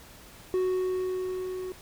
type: tone with level ramp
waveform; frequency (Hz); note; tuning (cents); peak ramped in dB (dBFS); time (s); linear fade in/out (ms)
triangle; 370; F#4; 0; -21 to -31; 0.54-1.72; 0
effects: pink hiss -50 dBFS RMS until 1.81 s